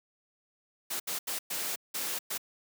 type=noise bursts at uneven times; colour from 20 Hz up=white; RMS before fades=-34 dBFS; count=6; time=0.9-1 / 1.07-1.19 / 1.27-1.39 / 1.5-1.76 / 1.94-2.19 / 2.3-2.38 s; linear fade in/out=10 ms; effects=high-pass 200 Hz 12 dB/octave